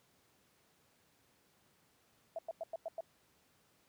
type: tone bursts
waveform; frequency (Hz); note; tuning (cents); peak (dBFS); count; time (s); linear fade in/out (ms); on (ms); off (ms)
sine; 659.3; E5; 0; -37; 6; 2.36-3.007; 2; 27; 97
effects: pink hiss -71 dBFS RMS until 3.88 s + high-pass 100 Hz 12 dB/octave